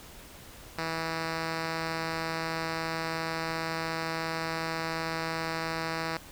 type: tone with low-pass filter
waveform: 5% pulse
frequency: 162.8 Hz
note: E3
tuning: 21 cents flat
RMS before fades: -33 dBFS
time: 0.78-6.17 s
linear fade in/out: 2 ms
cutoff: 4700 Hz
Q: 1.3
effects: pink hiss -49 dBFS RMS until 6.31 s

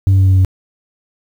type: tone with pitch steps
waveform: sine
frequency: 96.6 / 95.99 / 95.38 / 94.78 / 94.18 / 93.58 Hz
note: G2 / G2 / G2 / F#2 / F#2 / F#2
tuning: -25 / -36 / -47 / +42 / +31 / +20 cents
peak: -4 dBFS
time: 0.07-0.448 s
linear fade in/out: 0 ms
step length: 63 ms
effects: tanh soft clip ceiling -6 dBFS + 7-bit

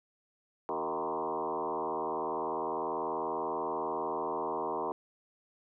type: tone with frequency modulation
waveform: sine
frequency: 698.5 Hz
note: F5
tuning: in tune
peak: -31 dBFS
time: 0.69-4.92 s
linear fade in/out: 0 ms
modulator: 80.3 Hz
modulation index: 4.7
effects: none

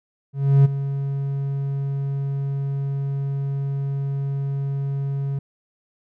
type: tone with ADSR envelope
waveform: triangle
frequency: 138.59 Hz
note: C#3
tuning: in tune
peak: -7 dBFS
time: 0.33-5.39 s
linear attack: 320 ms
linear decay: 17 ms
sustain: -13 dB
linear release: 5 ms
effects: none

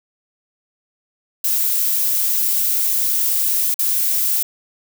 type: noise with dropouts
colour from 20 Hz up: violet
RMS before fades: -18 dBFS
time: 1.44-4.43 s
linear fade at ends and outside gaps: 5 ms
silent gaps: 3.743-3.79 s
effects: none

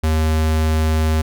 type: tone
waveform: square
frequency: 78.7 Hz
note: D#2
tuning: 20 cents sharp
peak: -15 dBFS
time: 0.03-1.22 s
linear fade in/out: 10 ms
effects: none

